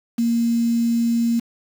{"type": "tone with quantisation", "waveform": "sine", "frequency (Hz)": 233.1, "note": "A#3", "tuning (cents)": 0, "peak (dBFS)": -16, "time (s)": [0.18, 1.4], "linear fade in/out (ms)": 10, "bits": 6, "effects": []}